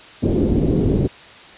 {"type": "low-pass noise", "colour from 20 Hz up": "white", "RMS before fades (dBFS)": -17, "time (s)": [0.22, 1.08], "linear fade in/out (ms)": 20, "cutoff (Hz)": 370, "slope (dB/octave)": 24, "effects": ["white hiss -41 dBFS RMS until 1.57 s", "resampled to 8000 Hz"]}